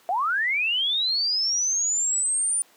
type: linear sweep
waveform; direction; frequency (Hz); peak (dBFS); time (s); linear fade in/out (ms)
sine; up; 670 to 9390; -21; 0.09-2.62; 0
effects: pink hiss -56 dBFS RMS until 2.76 s + high-pass 400 Hz 12 dB/octave